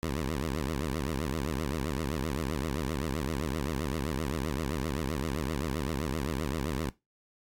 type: tone with vibrato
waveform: 10% pulse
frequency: 73 Hz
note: D2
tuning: 10 cents flat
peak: -22 dBFS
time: 0.03-6.9 s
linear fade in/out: 0 ms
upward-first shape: triangle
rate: 7.7 Hz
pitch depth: 290 cents each way
effects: noise-tail reverb RT60 0.2 s tail -19 dB re dry + AAC 64 kbps